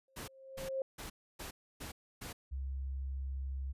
sine tone with exponential growth, 533 Hz, C5, 32 cents sharp, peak -31 dBFS, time 0.08-0.82 s, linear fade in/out 2 ms, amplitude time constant 160 ms
pink noise bursts, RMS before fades -45 dBFS, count 6, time 0.16-2.33 s, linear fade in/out 10 ms, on 120 ms, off 290 ms
sine tone, 67 Hz, C2, 42 cents sharp, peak -36 dBFS, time 2.51-3.73 s, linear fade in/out 20 ms
effects resampled to 32000 Hz

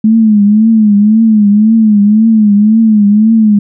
sine tone with vibrato, 214.1 Hz, A3, 47 cents flat, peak -3 dBFS, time 0.04-3.59 s, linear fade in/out 5 ms, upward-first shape triangle, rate 1.9 Hz, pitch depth 110 cents each way, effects none

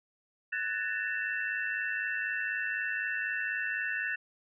sine tone cluster, 1491 / 1702 / 1806 / 2679 Hz, F#6 / G#6 / A6 / E7, +13 / +42 / +45 / +27 cents, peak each -36 / -37 / -34 / -39 dBFS, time 0.52-4.16 s, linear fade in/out 10 ms, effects none

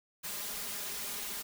white noise with comb filter, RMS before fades -39 dBFS, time 0.23-1.43 s, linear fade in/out 20 ms, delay 4.9 ms, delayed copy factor +0.95, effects none

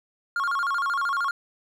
triangle tone with vibrato, 1244.5 Hz, D#6, in tune, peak -21 dBFS, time 0.36-1.31 s, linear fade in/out 2 ms, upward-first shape square, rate 13 Hz, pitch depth 210 cents each way, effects none

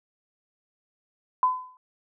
sine tone with exponential decay, 1013 Hz, B5, 44 cents sharp, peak -15 dBFS, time 1.43-1.77 s, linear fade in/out 1 ms, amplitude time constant 73 ms, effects none

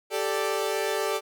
sawtooth chord, G suspended second, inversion none, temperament equal, 392 / 440 / 587.3 Hz, G4 / A4 / D5, 0 / 0 / 0 cents, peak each -26 / -25 / -27 dBFS, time 0.1-1.21 s, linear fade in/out 50 ms, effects none

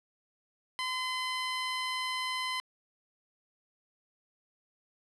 15% pulse tone, 1023 Hz, C6, 39 cents flat, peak -25 dBFS, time 0.79-2.6 s, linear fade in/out 0 ms, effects low-pass 8000 Hz 12 dB/octave

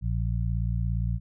harmonic tone, 57.3 Hz, A#1, 29 cents flat, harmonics 1 / 2 / 3, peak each -27 / -28 / -34 dBFS, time 0.01-1.2 s, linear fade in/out 50 ms, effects none

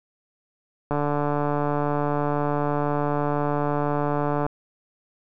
click train, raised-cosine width 1 ms, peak -11 dBFS, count 520, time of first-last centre 0.91-4.465 s, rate 146 Hz, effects none

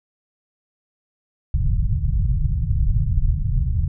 pink low-pass noise, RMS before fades -19 dBFS, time 1.54-3.88 s, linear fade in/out 2 ms, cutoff 150 Hz, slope 48 dB/octave, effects none

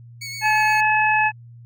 20% pulse tone with vibrato, 2214 Hz, C#7, 3 cents flat, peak -25 dBFS, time 0.21-0.81 s, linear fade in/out 10 ms, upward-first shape sine, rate 8.5 Hz, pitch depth 23 cents each way
harmonic tone, 859 Hz, A5, 42 cents flat, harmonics 1 / 2 / 3, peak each -18 / -20 / -21 dBFS, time 0.41-1.32 s, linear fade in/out 50 ms
effects added 118 Hz sine -40 dBFS peak until 1.65 s

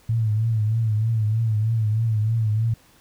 sine tone with vibrato, 110.4 Hz, A2, 6 cents sharp, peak -18 dBFS, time 0.09-2.74 s, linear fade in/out 5 ms, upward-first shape triangle, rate 3.2 Hz, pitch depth 84 cents each way, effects pink hiss -55 dBFS RMS until 3 s

